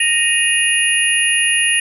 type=tone cluster; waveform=sine; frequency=1861 / 2493 / 2829 / 10360 Hz; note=A#6 / D#7 / F7 / E9; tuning=-3 / +3 / +22 / -31 cents; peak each=-18 dBFS; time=0-1.8 s; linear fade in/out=5 ms; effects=none